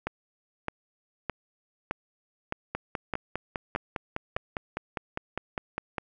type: two click trains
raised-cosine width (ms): 0.5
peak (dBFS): -14 / -15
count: 8 / 17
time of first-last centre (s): 0.07-4.364 / 2.75-5.982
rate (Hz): 1.63 / 4.95
effects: none